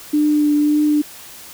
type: tone with vibrato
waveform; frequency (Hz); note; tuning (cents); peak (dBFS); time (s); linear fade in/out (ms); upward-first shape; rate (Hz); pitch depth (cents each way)
sine; 297.5; D4; +22; -12; 0.13-1.02; 10; triangle; 1.8; 18
effects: white hiss -38 dBFS RMS until 1.53 s